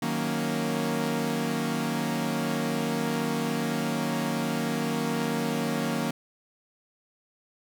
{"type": "chord", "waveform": "sawtooth", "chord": "D# minor seventh", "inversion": "none", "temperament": "equal", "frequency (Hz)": [155.56, 185, 233.1, 277.2], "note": ["D#3", "F#3", "A#3", "C#4"], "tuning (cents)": [0, 0, 0, 0], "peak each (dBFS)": [-29, -30, -25, -30], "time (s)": [0.02, 6.11], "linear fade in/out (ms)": 5, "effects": []}